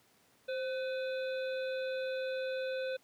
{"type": "harmonic tone with a mistuned harmonic", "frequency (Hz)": 503, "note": "B4", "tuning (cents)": 32, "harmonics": [1, 3, 5, 7, 8], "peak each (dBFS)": [-34, -44, -48, -51, -52], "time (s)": [0.48, 2.97], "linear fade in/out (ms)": 10, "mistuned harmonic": 1, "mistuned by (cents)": 67, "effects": ["pink hiss -67 dBFS RMS until 3.03 s", "high-pass 150 Hz 12 dB/octave"]}